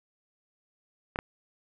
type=clicks; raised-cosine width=0.5 ms; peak=-17 / -14 dBFS; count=2; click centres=1.159 / 1.189 s; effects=none